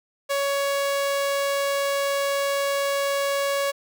sawtooth tone, 559 Hz, C#5, 14 cents sharp, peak -18 dBFS, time 0.29-3.72 s, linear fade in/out 20 ms, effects none

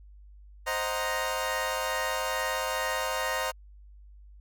20% pulse chord, C half-diminished seventh, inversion none, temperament equal, 523.3 / 622.3 / 740 / 932.3 Hz, C5 / Eb5 / Gb5 / Bb5, 0 / 0 / 0 / 0 cents, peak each -28 / -29 / -33 / -28 dBFS, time 0.66-3.52 s, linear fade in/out 20 ms, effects added 50 Hz sine -48 dBFS peak until 4.4 s

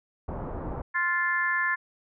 pink low-pass noise, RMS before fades -34 dBFS, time 0.28-0.82 s, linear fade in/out 5 ms, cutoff 1100 Hz, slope 24 dB/octave
harmonic tone, 349.2 Hz, F4, in tune, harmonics 3 / 4 / 5 / 6, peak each -30 / -33 / -25 / -35 dBFS, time 0.94-1.76 s, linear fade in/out 20 ms
effects none

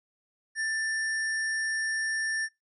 sine tone with sample-and-hold, 1771 Hz, A6, 11 cents sharp, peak -27 dBFS, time 0.55-2.49 s, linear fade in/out 50 ms, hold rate 7350 Hz, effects noise-tail reverb RT60 0.2 s tail -25 dB re dry + resampled to 24000 Hz

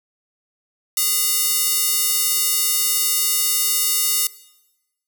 square tone with high-pass filter, 409.3 Hz, G#4, 25 cents flat, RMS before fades -19 dBFS, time 0.97-4.27 s, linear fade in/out 2 ms, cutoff 6900 Hz, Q 0.6, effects noise-tail reverb RT60 1.0 s tail -20 dB re dry

